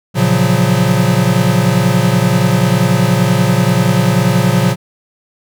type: chord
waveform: square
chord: Gb major seventh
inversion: first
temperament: equal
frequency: 116.54 / 138.59 / 174.61 / 185 Hz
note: Bb2 / Db3 / F3 / Gb3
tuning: 0 / 0 / 0 / 0 cents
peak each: -16 dBFS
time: 0.14-4.76 s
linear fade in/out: 50 ms
effects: none